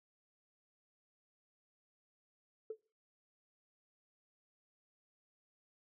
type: tone with exponential decay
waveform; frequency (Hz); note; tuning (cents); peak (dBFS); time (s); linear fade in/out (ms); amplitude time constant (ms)
sine; 440; A4; 0; -35; 2.7-2.79; 5; 18
effects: noise-tail reverb RT60 0.4 s tail -23 dB re dry + tanh soft clip ceiling -32 dBFS